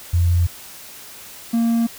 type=tone pair in turn; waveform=sine / triangle; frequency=86.6 / 231.2 Hz; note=F2 / A#3; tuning=-14 / -14 cents; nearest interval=octave + perfect fourth; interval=1700 cents; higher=second; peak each=-13 dBFS; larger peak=neither; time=0.13-0.47 / 1.53-1.87 s; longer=neither; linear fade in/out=10 ms; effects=white hiss -39 dBFS RMS until 1.98 s